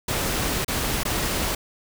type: noise with dropouts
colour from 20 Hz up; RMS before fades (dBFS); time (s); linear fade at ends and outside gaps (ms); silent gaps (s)
pink; -25; 0.08-1.55; 5; 0.647-0.68 / 1.034-1.051
effects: none